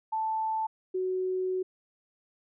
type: tone pair in turn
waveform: sine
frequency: 880 / 371.5 Hz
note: A5 / F#4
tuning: 0 / +7 cents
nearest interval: octave + minor third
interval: 1493 cents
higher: first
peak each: -27 dBFS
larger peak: neither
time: 0.12-0.67 / 0.94-1.63 s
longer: second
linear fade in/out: 10 ms
effects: none